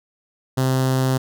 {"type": "tone with notch filter", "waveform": "sawtooth", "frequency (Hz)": 130.81, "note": "C3", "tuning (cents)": 0, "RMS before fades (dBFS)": -19, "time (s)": [0.57, 1.18], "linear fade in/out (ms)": 10, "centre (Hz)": 2300, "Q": 1.6, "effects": []}